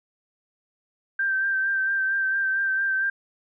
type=tone with vibrato; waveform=sine; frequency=1568 Hz; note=G6; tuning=in tune; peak=-21 dBFS; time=1.19-3.1 s; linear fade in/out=5 ms; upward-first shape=sine; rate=4.4 Hz; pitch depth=26 cents each way; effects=none